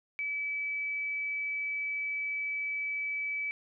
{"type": "tone", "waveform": "sine", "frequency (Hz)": 2297, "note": "D7", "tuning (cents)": -39, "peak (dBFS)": -31, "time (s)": [0.19, 3.51], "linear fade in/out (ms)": 0, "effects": []}